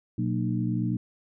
harmonic tone with a mistuned harmonic, 60.8 Hz, B1, 26 cents flat, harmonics 2 / 3 / 4 / 5, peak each -28 / -30 / -31 / -32 dBFS, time 0.18-0.97 s, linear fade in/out 5 ms, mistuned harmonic 4, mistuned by -90 cents, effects none

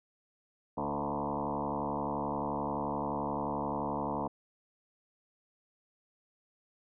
sine tone with frequency modulation, 587.3 Hz, D5, in tune, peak -31 dBFS, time 0.77-4.28 s, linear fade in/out 10 ms, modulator 71.5 Hz, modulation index 6.1, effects none

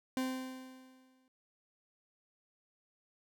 40% pulse tone with exponential decay, 259.2 Hz, C4, 16 cents flat, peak -30 dBFS, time 0.17-1.28 s, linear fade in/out 1 ms, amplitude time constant 240 ms, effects none

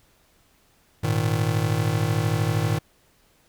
square chord, Ab suspended second, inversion none, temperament just, 103.83 / 116.8 / 155.74 Hz, Ab2 / Bb2 / Eb3, 0 / +4 / +2 cents, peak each -26 dBFS, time 1.03-2.79 s, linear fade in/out 10 ms, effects pink hiss -61 dBFS RMS until 3.48 s

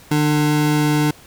square tone pair together, 149.7 / 299.2 Hz, D3 / D4, +33 / +32 cents, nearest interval octave, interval 1199 cents, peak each -18 dBFS, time 0.11-1.11 s, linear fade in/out 5 ms, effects pink hiss -45 dBFS RMS until 1.26 s

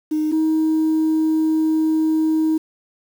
sine tone pair in turn, 308.3 / 315.7 Hz, D#4 / D#4, -16 / +25 cents, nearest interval unison, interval 41 cents, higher second, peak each -16 / -13 dBFS, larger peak second, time 0.11-0.32 / 0.32-2.58 s, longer second, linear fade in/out 10 ms, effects tanh soft clip ceiling -13 dBFS + 7-bit

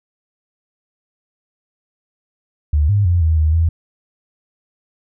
sine tone with pitch steps, 74.3 / 102.2 / 87.5 / 80.2 / 77.9 / 82.3 Hz, D2 / G#2 / F2 / E2 / D#2 / E2, +21 / -27 / +4 / -47 / +3 / -2 cents, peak -11 dBFS, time 2.73-3.69 s, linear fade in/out 5 ms, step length 160 ms, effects none

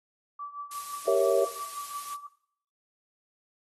sine tone with tremolo, 1157 Hz, D6, 26 cents flat, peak -33 dBFS, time 0.39-2.27 s, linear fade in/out 5 ms, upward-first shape triangle, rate 5.9 Hz, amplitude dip 90%
blue noise, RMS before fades -40 dBFS, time 0.71-2.15 s, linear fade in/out 5 ms
sine chord, G diminished seventh, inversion none, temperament equal, 392 / 466.2 / 554.4 / 659.3 Hz, G4 / Bb4 / Db5 / Fb5, 0 / 0 / 0 / 0 cents, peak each -27 / -26 / -25 / -25 dBFS, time 1.07-1.45 s, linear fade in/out 10 ms
effects noise-tail reverb RT60 0.6 s tail -17 dB re dry + AAC 32 kbps

